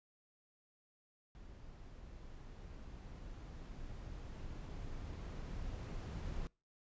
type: noise with level ramp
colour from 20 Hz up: brown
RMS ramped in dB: -54 to -42 dBFS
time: 1.35-6.47 s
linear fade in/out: 0 ms
effects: noise-tail reverb RT60 0.3 s tail -25 dB re dry + resampled to 16000 Hz